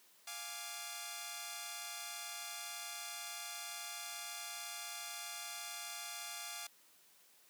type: chord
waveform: 5% pulse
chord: D diminished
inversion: first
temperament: equal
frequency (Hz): 698.5 / 830.6 / 1174.7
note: F5 / Ab5 / D6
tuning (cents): 0 / 0 / 0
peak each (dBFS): -36 / -37 / -36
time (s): 0.27-6.67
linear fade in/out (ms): 5
effects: white hiss -66 dBFS RMS until 7.49 s + high-pass 200 Hz 12 dB/octave